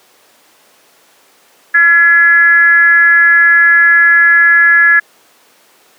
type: tone with frequency modulation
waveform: sine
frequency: 1695 Hz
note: G#6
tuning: 35 cents sharp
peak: -4 dBFS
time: 1.74-5 s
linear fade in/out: 10 ms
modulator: 336 Hz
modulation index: 0.48
effects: pink hiss -47 dBFS RMS until 5.98 s + high-pass 400 Hz 12 dB/octave